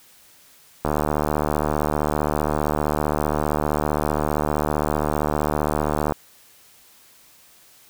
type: click train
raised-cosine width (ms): 1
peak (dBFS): -7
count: 398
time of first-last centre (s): 0.85-6.122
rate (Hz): 75.3
effects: white hiss -52 dBFS RMS until 7.89 s